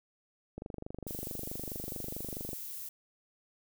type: click train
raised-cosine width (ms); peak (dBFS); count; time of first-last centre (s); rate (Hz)
2; -27; 49; 0.58-2.531; 24.6
type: noise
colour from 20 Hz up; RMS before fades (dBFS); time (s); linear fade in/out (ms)
violet; -42; 1.07-2.89; 5
effects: none